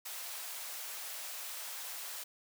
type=high-pass noise; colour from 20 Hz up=white; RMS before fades=-43 dBFS; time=0.05-2.24 s; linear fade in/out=10 ms; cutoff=540 Hz; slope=24 dB/octave; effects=none